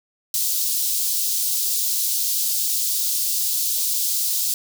white high-pass noise, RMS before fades -22 dBFS, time 0.34-4.54 s, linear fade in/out 2 ms, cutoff 4000 Hz, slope 24 dB/octave, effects none

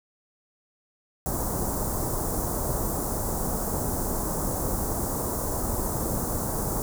pink band-stop noise, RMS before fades -28 dBFS, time 1.26-6.82 s, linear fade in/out 0 ms, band 1100 to 7100 Hz, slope 24 dB/octave, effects none

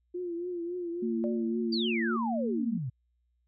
sine tone with vibrato, 349.2 Hz, F4, in tune, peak -32 dBFS, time 0.14-2.17 s, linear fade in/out 10 ms, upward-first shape triangle, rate 3.6 Hz, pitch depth 74 cents each way
sine tone with pitch glide, 228.3 to 231 Hz, A#3 to A#3, -36 to -16 cents, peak -29 dBFS, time 1.02-2.78 s, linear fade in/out 10 ms, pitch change +20 cents, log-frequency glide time 2.15-2.32 s
sine tone with exponential decay, 587.3 Hz, D5, in tune, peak -31 dBFS, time 1.24-1.58 s, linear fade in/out 0 ms, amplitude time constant 72 ms
sine exponential sweep, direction down, 4820 to 116.54 Hz, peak -31 dBFS, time 1.72-2.9 s, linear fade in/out 10 ms
effects added 60 Hz sine -70 dBFS peak until 3.47 s

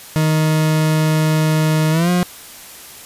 40% pulse tone with pitch glide, 156.1 to 178.28 Hz, D#3 to F3, +6 to +36 cents, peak -12 dBFS, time 0.16-2.23 s, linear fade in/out 0 ms, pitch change +230 cents, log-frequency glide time 1.91-2.1 s, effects white hiss -37 dBFS RMS until 3.05 s + resampled to 32000 Hz

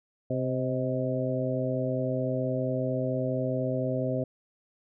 harmonic tone with a mistuned harmonic, 129.8 Hz, C3, 13 cents flat, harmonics 1 / 2 / 3 / 4 / 5, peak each -31 / -32 / -36 / -32 / -33 dBFS, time 0.3-4.24 s, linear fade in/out 5 ms, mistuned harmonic 5, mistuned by -42 cents, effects none

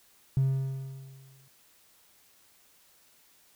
triangle tone with exponential decay, 134.1 Hz, C3, 43 cents sharp, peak -17 dBFS, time 0.37-1.48 s, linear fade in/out 0 ms, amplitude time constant 240 ms, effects tanh soft clip ceiling -18 dBFS + white hiss -62 dBFS RMS until 3.55 s

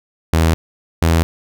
sawtooth tone pair in turn, 81.3 / 82.48 Hz, E2 / E2, -23 / +2 cents, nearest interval unison, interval 25 cents, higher second, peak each -7 dBFS, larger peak neither, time 0.33-0.54 / 1.02-1.23 s, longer neither, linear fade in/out 0 ms, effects none

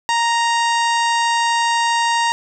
harmonic tone, 932.3 Hz, A#5, in tune, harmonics 1 / 2 / 3 / 4 / 5 / 6 / 7 / 8 / 9, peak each -16 / -22 / -26 / -28 / -30 / -32 / -33 / -34 / -35 dBFS, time 0.09-2.32 s, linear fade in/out 0 ms, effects none

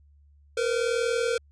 square tone pair together, 463.8 / 504.2 Hz, A#4 / B4, -9 / +36 cents, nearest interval minor second, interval 145 cents, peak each -26 / -29 dBFS, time 0.57-1.38 s, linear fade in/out 5 ms, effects added 72 Hz sine -54 dBFS peak until 1.51 s + resampled to 22050 Hz

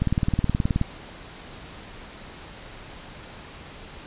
click train, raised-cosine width 5 ms, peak -9 dBFS, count 16, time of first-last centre 0.02-0.814 s, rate 18.9 Hz, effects pink hiss -42 dBFS RMS until 4.06 s + resampled to 8000 Hz

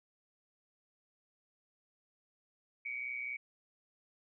sine tone with amplitude modulation, 2268 Hz, C#7, 39 cents sharp, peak -34 dBFS, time 2.85-3.37 s, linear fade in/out 10 ms, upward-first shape sine, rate 124 Hz, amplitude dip 70%, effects none

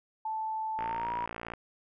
sine tone with pitch glide, 877 to 961.9 Hz, A5 to B5, -6 to -46 cents, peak -31 dBFS, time 0.25-1.26 s, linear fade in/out 5 ms, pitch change +160 cents, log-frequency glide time 0.78-1.14 s
click train, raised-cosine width 0.5 ms, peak -23 dBFS, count 44, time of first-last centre 0.79-1.537 s, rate 57.6 Hz
effects none

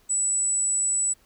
sine tone, 7902 Hz, B8, in tune, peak -20 dBFS, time 0.09-1.14 s, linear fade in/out 20 ms, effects tanh soft clip ceiling -17 dBFS + pink hiss -61 dBFS RMS until 1.25 s

